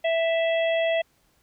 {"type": "harmonic tone", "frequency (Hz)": 659.3, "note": "E5", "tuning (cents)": 0, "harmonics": [1, 3, 4, 5], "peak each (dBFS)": [-21, -31, -33, -35], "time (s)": [0.04, 1.02], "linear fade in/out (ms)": 10, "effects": ["pink hiss -65 dBFS RMS until 1.42 s"]}